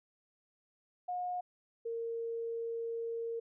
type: tone pair in turn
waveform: sine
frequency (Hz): 720 / 460.8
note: F#5 / A#4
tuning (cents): -47 / -20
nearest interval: minor sixth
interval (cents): 773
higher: first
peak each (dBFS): -34 / -35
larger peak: first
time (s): 1.08-1.41 / 1.85-3.4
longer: second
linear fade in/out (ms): 10
effects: none